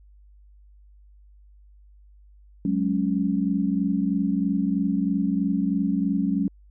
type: chord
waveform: sine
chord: F# suspended second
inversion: none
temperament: just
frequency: 185 / 208.1 / 277.5 Hz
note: F#3 / G#3 / C#4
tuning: 0 / +4 / +2 cents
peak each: -25 dBFS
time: 2.65-6.48 s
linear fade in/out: 2 ms
effects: added 50 Hz sine -49 dBFS peak until 6.7 s